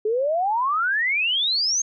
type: exponential sweep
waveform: sine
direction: up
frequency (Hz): 415.3 to 6520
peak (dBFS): -19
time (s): 0.05-1.82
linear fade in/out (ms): 5
effects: none